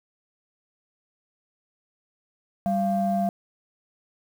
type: tone pair together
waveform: sine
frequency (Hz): 195.7 / 690.2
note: G3 / F5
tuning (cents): -3 / -21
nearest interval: octave + minor seventh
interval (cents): 2182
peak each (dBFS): -23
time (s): 2.66-3.29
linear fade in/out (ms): 0
effects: tanh soft clip ceiling -15 dBFS + 8-bit